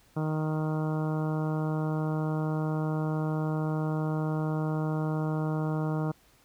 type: harmonic tone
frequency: 155.5 Hz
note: D#3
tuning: 1 cent flat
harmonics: 1 / 2 / 3 / 4 / 5 / 6 / 7 / 8 / 9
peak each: -28 / -34 / -38 / -40 / -42 / -44 / -45 / -46 / -47 dBFS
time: 0.16-6.12 s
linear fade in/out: 10 ms
effects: pink hiss -62 dBFS RMS until 6.44 s